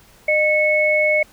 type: tone pair together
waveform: sine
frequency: 609.9 / 2200 Hz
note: D#5 / C#7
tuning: -35 / -14 cents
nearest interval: octave + minor seventh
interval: 2221 cents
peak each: -17 / -16 dBFS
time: 0.28-1.23 s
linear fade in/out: 5 ms
effects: pink hiss -50 dBFS RMS until 1.32 s